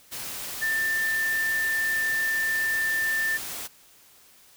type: tone in noise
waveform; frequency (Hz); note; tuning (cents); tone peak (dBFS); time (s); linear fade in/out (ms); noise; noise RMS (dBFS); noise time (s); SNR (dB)
sine; 1783; A6; +22; -23; 0.61-3.38; 20; white; -35; 0.11-3.68; +9
effects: white hiss -55 dBFS RMS until 4.56 s